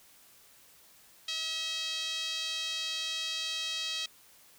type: tone with band-pass filter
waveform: 5% pulse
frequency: 643 Hz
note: E5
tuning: 43 cents flat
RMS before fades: -35 dBFS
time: 1.28-4.06 s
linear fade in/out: 5 ms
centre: 3600 Hz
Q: 2.2
effects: white hiss -59 dBFS RMS until 4.58 s